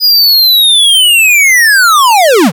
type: linear sweep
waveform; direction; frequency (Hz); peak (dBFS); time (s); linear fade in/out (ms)
square; down; 4978 to 131.5; -4; 0-2.52; 50
effects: none